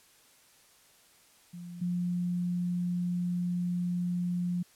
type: tone pair in turn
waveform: sine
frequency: 174.61 / 176.84 Hz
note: F3 / F3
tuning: 0 / +22 cents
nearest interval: unison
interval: 22 cents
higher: second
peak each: -40 / -28 dBFS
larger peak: second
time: 1.53-1.81 / 1.81-4.63 s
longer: second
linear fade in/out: 10 ms
effects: white hiss -61 dBFS RMS until 4.75 s + low-pass 12000 Hz 12 dB/octave